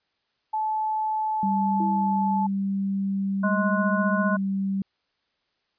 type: tone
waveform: sine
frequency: 867 Hz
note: A5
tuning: 26 cents flat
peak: -23 dBFS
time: 0.53-2.47 s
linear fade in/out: 10 ms
type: tone with pitch glide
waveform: sine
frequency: 196.8 to 194.65 Hz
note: G3 to G3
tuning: +7 to -12 cents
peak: -23 dBFS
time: 1.43-4.82 s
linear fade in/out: 2 ms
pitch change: -19 cents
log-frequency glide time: 1.73-4.46 s
type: tone with exponential decay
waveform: sine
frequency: 327.1 Hz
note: E4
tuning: 13 cents flat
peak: -28 dBFS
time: 1.8-2.45 s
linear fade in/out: 2 ms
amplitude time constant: 140 ms
type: harmonic tone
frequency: 210 Hz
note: G#3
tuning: 19 cents sharp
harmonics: 1 / 3 / 5 / 7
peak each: -28 / -28 / -28 / -28 dBFS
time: 3.43-4.37 s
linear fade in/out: 10 ms
effects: white hiss -73 dBFS RMS until 5.78 s + resampled to 11025 Hz